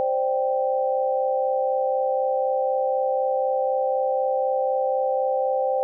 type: chord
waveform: sine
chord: C suspended second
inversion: none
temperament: equal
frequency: 523.3 / 587.3 / 784 Hz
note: C5 / D5 / G5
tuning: 0 / 0 / 0 cents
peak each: -22 / -28 / -25 dBFS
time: 0-5.83 s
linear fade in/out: 0 ms
effects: none